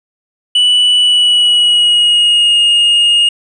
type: tone with pitch glide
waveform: triangle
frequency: 2961 to 2852 Hz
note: F#7 to F7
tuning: +1 to +36 cents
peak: -5 dBFS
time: 0.55-3.29 s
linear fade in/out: 5 ms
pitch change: -65 cents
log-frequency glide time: 0.98-2.6 s
effects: resampled to 24000 Hz